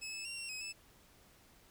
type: tone with pitch steps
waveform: 20% pulse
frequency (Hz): 2588 / 2609 / 2756 / 2733 / 2542 / 2620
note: E7 / E7 / F7 / F7 / D#7 / E7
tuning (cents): -32 / -18 / -24 / -38 / +36 / -11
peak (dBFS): -36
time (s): 0.01-0.73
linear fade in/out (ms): 20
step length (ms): 120
effects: pink hiss -64 dBFS RMS until 1.7 s